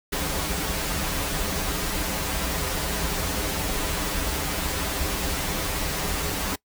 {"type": "noise with comb filter", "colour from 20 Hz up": "pink", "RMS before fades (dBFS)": -27, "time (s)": [0.12, 6.56], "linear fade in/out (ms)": 10, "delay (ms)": 8.5, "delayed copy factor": -0.85, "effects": ["noise-tail reverb RT60 0.1 s tail -22 dB re dry"]}